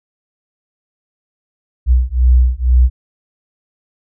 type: beating tone pair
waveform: sine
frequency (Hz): 61.2 / 63.3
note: B1 / B1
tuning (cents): -15 / +43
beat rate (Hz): 2.1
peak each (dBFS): -11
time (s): 1.86-2.9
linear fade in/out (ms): 50
effects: none